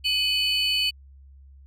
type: tone cluster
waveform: triangle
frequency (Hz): 2519 / 2989 / 4463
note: D#7 / F#7 / C#8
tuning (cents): +21 / +17 / +11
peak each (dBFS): -27 / -22 / -25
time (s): 0.04-0.91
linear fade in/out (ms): 20
effects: added 68 Hz sine -46 dBFS peak until 1.66 s